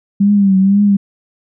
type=tone with vibrato; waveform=sine; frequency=197.3 Hz; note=G3; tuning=11 cents sharp; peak=-7 dBFS; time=0.2-0.97 s; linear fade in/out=10 ms; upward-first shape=triangle; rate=2 Hz; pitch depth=81 cents each way; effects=none